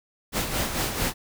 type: noise with tremolo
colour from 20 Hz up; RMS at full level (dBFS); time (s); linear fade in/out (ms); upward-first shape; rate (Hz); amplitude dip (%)
pink; -25; 0.32-1.14; 50; sine; 4.5; 55
effects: none